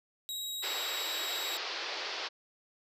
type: tone with vibrato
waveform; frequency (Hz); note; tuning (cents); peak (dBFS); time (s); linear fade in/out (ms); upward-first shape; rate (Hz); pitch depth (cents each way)
sawtooth; 3826; A#7; +44; -33; 0.29-1.57; 0; triangle; 17; 10
type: band-pass noise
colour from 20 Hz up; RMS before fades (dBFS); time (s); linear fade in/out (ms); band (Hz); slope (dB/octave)
white; -38; 0.62-2.29; 20; 340 to 5100; 48
effects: none